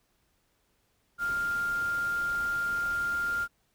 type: tone in noise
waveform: sine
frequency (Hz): 1400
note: F6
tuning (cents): +4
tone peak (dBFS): -27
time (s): 1.18-3.48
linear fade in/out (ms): 50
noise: pink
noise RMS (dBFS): -45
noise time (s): 1.18-3.48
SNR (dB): +15
effects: pink hiss -72 dBFS RMS until 3.74 s